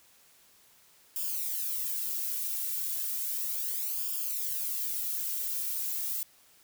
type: noise with flanger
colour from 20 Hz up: violet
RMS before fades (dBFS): -33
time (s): 1.16-6.23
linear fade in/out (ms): 0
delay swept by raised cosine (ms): 0.49 to 2.39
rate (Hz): 0.34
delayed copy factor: -0.8
effects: white hiss -61 dBFS RMS until 6.63 s